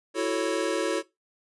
square chord, F# minor seventh, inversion third, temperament equal, 329.6 / 370 / 440 / 554.4 Hz, E4 / F#4 / A4 / C#5, 0 / 0 / 0 / 0 cents, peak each -31 dBFS, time 0.14-1.03 s, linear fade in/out 50 ms, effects noise-tail reverb RT60 0.2 s tail -19 dB re dry + resampled to 24000 Hz

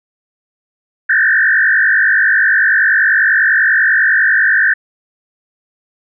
sine tone with frequency modulation, 1669 Hz, G#6, 8 cents sharp, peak -8 dBFS, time 1.09-4.74 s, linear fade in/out 10 ms, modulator 50.2 Hz, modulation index 3.3, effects none

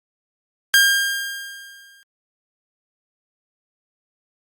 sawtooth tone with exponential decay, 1607 Hz, G6, 43 cents sharp, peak -6 dBFS, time 0.74-2.03 s, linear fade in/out 0 ms, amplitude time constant 280 ms, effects Opus 48 kbps

